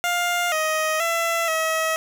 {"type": "tone with pitch steps", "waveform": "15% pulse", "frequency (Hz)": [703, 627, 670, 641], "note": ["F5", "D#5", "E5", "E5"], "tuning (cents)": [11, 13, 28, -49], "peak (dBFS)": -14, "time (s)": [0.04, 1.96], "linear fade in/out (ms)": 0, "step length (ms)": 480, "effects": []}